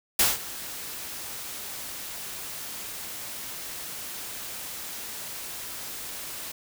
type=noise with ADSR envelope; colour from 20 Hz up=white; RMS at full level=-19 dBFS; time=0.19-6.52 s; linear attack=5 ms; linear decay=180 ms; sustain=-18 dB; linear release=7 ms; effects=none